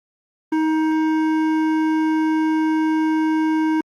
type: tone with hard clipping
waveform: sine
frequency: 314.9 Hz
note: D#4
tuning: 21 cents sharp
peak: -18 dBFS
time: 0.52-3.81 s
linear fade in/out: 5 ms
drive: 12 dB
effects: Opus 24 kbps